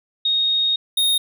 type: tone pair in turn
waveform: sine / square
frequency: 3728 / 3710 Hz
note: A#7 / A#7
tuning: -1 / -9 cents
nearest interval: unison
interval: 8 cents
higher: first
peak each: -16 dBFS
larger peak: neither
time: 0.25-0.76 / 0.97-1.18 s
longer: first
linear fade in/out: 5 ms
effects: none